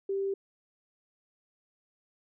sine tone, 392 Hz, G4, in tune, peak -28 dBFS, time 0.09-0.34 s, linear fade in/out 5 ms, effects none

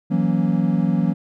triangle chord, F# dominant seventh, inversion third, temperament equal, 164.81 / 185 / 233.1 / 277.2 Hz, E3 / F#3 / A#3 / C#4, 0 / 0 / 0 / 0 cents, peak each -19 / -18 / -21 / -24 dBFS, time 0.1-1.14 s, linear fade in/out 20 ms, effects none

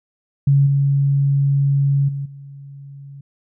sine tone with level steps, 139.6 Hz, C#3, 13 cents sharp, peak -10 / -13 / -22 / -34 dBFS, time 0.47-3.21 s, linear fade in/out 5 ms, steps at 0.66 / 2.08 / 2.25 s, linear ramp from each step 10 ms, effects none

